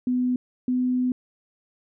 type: tone pair in turn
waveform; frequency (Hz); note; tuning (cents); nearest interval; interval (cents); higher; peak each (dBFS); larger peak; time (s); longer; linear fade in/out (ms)
sine; 250 / 251.6; B3 / B3; +21 / +32; unison; 11; second; -20; neither; 0.07-0.36 / 0.68-1.12; second; 2
effects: none